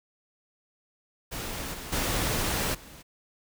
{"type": "noise with level steps", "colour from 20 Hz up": "pink", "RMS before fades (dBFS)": [-35, -39, -28, -48], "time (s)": [1.31, 3.03], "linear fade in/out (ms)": 20, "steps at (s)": [1.73, 1.92, 2.74], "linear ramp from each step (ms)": 10, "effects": []}